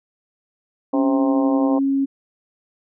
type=tone with pitch glide; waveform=sine; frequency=277.2 to 273.5 Hz; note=C#4 to C#4; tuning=0 to -23 cents; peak=-16 dBFS; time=0.93-2.06 s; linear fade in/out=20 ms; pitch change=-23 cents; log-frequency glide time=1.13-1.73 s
type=harmonic tone; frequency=131.7 Hz; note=C3; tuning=12 cents sharp; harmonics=2 / 3 / 4 / 5 / 6 / 7 / 8; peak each=-31 / -31 / -24 / -29 / -29 / -32 / -32 dBFS; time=0.93-1.79 s; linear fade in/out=5 ms
effects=none